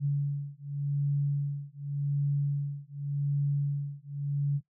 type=beating tone pair; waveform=sine; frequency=142 / 142.87 Hz; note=C#3 / D3; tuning=+42 / -47 cents; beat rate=0.87 Hz; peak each=-30 dBFS; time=0-4.61 s; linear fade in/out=50 ms; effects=noise-tail reverb RT60 0.1 s tail -18 dB re dry